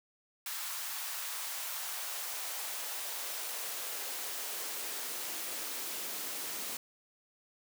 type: noise with high-pass filter sweep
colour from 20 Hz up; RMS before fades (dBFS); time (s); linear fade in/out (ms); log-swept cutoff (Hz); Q
white; -39; 0.46-6.77; 2; 1100 to 230; 1.2
effects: none